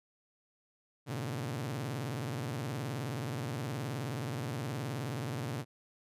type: tone with vibrato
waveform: sawtooth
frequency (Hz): 128.6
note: C3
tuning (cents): -30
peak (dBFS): -31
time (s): 1.06-5.65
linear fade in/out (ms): 50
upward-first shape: sine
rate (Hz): 19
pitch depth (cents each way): 290
effects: resampled to 32000 Hz